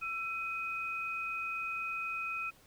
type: tone pair together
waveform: sine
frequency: 1338 / 2510 Hz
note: E6 / D#7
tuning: +25 / +15 cents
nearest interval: major seventh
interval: 1090 cents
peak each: -39 / -36 dBFS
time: 0.01-2.51 s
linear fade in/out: 20 ms
effects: pink hiss -62 dBFS RMS until 2.66 s